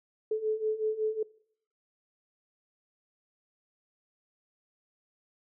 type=beating tone pair; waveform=sine; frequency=430.5 / 435.9 Hz; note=A4 / A4; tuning=-38 / -16 cents; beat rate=5.4 Hz; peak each=-33 / -29 dBFS; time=0.31-1.23 s; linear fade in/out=5 ms; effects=noise-tail reverb RT60 0.6 s tail -22 dB re dry